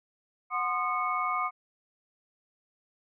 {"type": "tone cluster", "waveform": "sine", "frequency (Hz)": [735, 1048, 1226, 2206], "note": ["F#5", "C6", "D#6", "C#7"], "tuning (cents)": [-12, 2, -26, -9], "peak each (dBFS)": [-35, -33, -29, -36], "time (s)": [0.5, 1.51], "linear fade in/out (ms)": 50, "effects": []}